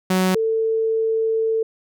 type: tone pair in turn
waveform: sawtooth / sine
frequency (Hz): 186 / 446.1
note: F#3 / A4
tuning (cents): +9 / +24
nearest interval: octave + minor third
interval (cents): 1515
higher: second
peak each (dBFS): -12 / -17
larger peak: first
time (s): 0.1-0.35 / 0.35-1.63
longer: second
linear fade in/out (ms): 5
effects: none